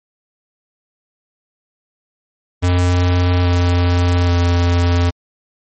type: tone with pitch steps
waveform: square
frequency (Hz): 89.2 / 88.18 / 87.16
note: F2 / F2 / F2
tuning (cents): +37 / +17 / -3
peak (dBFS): -12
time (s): 2.62-5.11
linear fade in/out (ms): 20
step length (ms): 830
effects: MP3 32 kbps